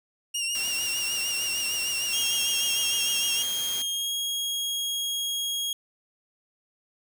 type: tone with vibrato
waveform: 20% pulse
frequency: 2794 Hz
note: F7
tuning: in tune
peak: -21 dBFS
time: 0.34-3.43 s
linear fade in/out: 10 ms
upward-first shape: triangle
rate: 6.6 Hz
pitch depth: 55 cents each way
type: noise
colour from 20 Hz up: white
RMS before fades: -37 dBFS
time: 0.55-3.82 s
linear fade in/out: 0 ms
type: tone with pitch glide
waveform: sawtooth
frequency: 3239 to 3284 Hz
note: G#7 to G#7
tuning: -44 to -20 cents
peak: -24 dBFS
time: 2.13-5.73 s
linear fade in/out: 2 ms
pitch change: +24 cents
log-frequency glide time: 3.92-4.12 s
effects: none